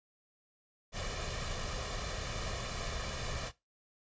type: noise with comb filter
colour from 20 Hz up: pink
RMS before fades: -38 dBFS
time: 0.92-3.52 s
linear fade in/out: 50 ms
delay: 1.7 ms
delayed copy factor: +0.6
effects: noise-tail reverb RT60 0.2 s tail -17 dB re dry + resampled to 16000 Hz